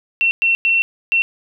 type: tone bursts at uneven times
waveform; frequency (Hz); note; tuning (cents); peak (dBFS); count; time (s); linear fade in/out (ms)
sine; 2711; E7; +48; -12; 4; 0.21-0.31 / 0.42-0.55 / 0.65-0.82 / 1.12-1.22; 0
effects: none

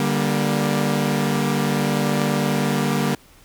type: chord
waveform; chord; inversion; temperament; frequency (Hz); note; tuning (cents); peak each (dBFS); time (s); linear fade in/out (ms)
sawtooth; G minor; second; equal with one note detuned; 146.83 / 196 / 236.6; D3 / G3 / Bb3; 0 / 0 / +26; -19; 0-3.15; 2
effects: pink hiss -51 dBFS RMS until 3.44 s

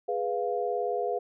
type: chord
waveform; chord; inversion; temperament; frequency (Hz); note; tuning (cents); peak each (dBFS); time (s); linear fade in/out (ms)
sine; F diminished; first; equal; 415.3 / 493.9 / 698.5; Ab4 / Cb5 / F5; 0 / 0 / 0; -31; 0.08-1.19; 10
effects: none

